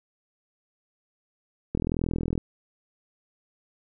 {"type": "click train", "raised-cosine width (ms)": 3, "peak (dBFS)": -14, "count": 27, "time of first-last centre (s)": [1.75, 2.378], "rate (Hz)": 41.4, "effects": []}